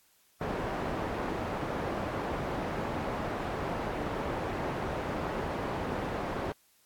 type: low-pass noise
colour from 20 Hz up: white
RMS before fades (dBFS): -34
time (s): 0.41-6.52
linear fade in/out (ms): 2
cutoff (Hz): 800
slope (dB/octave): 12
effects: white hiss -66 dBFS RMS until 6.85 s + AAC 64 kbps